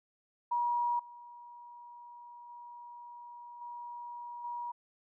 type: tone with level steps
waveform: sine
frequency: 958 Hz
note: A#5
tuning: 47 cents sharp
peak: -28 / -48 / -46 / -41 / -36 dBFS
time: 0.51-4.72 s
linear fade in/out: 10 ms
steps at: 0.99 / 2.49 / 3.61 / 4.44 s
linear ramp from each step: 5 ms
effects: none